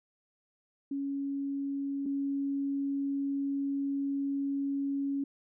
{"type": "tone pair in turn", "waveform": "sine", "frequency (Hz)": [278.1, 278.1], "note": ["C#4", "C#4"], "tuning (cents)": [6, 6], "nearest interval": "unison", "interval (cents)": 0, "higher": "neither", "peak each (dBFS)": [-31, -29], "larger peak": "second", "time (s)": [[0.91, 2.06], [2.06, 5.24]], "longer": "second", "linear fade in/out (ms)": 5, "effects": []}